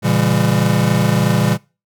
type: chord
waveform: square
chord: A# diminished seventh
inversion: none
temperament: just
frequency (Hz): 116.54 / 139.85 / 167.82 / 201.4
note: A#2 / C#3 / E3 / G3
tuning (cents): 0 / +16 / +31 / +47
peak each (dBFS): -19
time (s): 0.02-1.58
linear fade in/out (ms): 50
effects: noise-tail reverb RT60 0.3 s tail -22 dB re dry